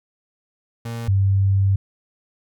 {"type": "tone pair in turn", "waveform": ["35% pulse", "sine"], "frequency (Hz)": [116.3, 97.62], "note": ["A#2", "G2"], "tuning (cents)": [-4, -7], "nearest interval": "minor third", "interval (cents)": 303, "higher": "first", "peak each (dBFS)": [-25, -14], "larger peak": "second", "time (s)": [[0.85, 1.08], [1.08, 1.76]], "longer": "second", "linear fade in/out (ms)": 5, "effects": []}